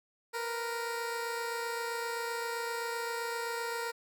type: tone pair together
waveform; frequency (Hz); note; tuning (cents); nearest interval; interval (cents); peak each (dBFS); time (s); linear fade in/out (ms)
15% pulse; 466 / 493.7; A#4 / B4; -1 / -1; minor second; 100; -28 / -37; 0.33-3.92; 20
effects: none

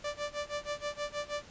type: tone with tremolo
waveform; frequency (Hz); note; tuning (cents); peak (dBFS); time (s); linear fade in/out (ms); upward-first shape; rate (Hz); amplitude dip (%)
sawtooth; 587.3; D5; 0; -28; 0.04-1.44; 5; sine; 6.3; 95
effects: pink hiss -53 dBFS RMS until 1.5 s + resampled to 16000 Hz

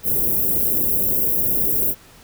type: band-stop noise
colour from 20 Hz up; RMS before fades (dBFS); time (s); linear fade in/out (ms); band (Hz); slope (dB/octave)
white; -19; 0.03-1.95; 50; 480 to 13000; 24
effects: pink hiss -47 dBFS RMS until 2.23 s

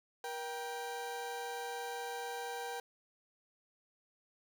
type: tone pair together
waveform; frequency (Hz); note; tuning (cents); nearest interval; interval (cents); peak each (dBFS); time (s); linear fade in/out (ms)
30% pulse; 475.6 / 784; A#4 / G5; +35 / 0; major sixth; 865; -40 / -39; 0.24-2.8; 2
effects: none

